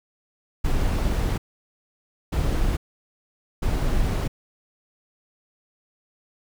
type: noise bursts at uneven times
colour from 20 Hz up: brown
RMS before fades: -22 dBFS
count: 3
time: 0.64-1.38 / 2.32-2.77 / 3.62-4.28 s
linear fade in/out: 10 ms
effects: none